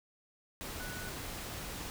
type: tone in noise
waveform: sine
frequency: 1480 Hz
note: F#6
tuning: in tune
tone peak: -45 dBFS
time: 0.8-1.09 s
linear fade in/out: 0 ms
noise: pink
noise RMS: -42 dBFS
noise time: 0.61-1.9 s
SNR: -6 dB
effects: none